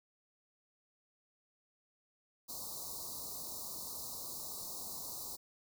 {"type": "band-stop noise", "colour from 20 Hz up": "white", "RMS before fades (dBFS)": -44, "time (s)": [2.48, 5.37], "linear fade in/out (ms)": 20, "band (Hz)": [1200, 3900], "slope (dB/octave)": 96, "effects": []}